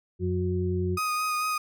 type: harmonic tone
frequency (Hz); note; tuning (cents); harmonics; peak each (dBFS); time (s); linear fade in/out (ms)
91; F#2; -28; 1 / 2 / 4; -27 / -31 / -29; 0.19-0.99; 50
type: tone with vibrato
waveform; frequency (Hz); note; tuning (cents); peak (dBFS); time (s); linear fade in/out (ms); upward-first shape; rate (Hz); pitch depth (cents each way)
35% pulse; 1244.5; D#6; 0; -24; 0.97-1.58; 5; sine; 4.5; 15
effects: none